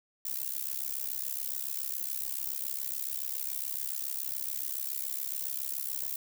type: noise with amplitude modulation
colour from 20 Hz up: violet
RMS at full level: -31 dBFS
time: 0.25-6.16 s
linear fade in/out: 5 ms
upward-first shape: sine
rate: 67.1 Hz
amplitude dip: 100%
effects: none